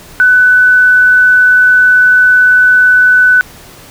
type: tone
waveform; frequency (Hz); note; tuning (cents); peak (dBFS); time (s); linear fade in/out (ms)
sine; 1497; F#6; +20; -3; 0.2-3.41; 0
effects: pink hiss -35 dBFS RMS until 3.9 s